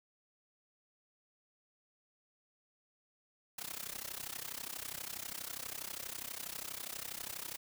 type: noise with amplitude modulation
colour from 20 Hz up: white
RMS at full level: -40 dBFS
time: 3.58-7.57 s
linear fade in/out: 5 ms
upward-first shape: sine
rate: 32.3 Hz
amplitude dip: 90%
effects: none